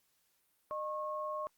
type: tone pair together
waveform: sine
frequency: 610.6 / 1088 Hz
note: D#5 / C#6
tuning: -33 / -33 cents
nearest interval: minor seventh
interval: 1000 cents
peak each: -39 / -38 dBFS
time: 0.71-1.47 s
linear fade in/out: 0 ms
effects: white hiss -75 dBFS RMS until 1.57 s + Opus 48 kbps